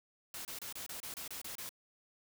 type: noise bursts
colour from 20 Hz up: white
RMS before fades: -44 dBFS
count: 10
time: 0.34-1.692 s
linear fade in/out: 2 ms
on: 110 ms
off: 28 ms
effects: none